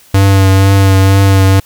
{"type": "tone with vibrato", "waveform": "square", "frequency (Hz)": 97, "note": "G2", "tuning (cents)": -18, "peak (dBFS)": -5, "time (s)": [0.14, 1.6], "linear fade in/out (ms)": 5, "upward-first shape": "triangle", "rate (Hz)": 2.1, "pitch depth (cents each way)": 25, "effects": ["white hiss -43 dBFS RMS until 1.65 s"]}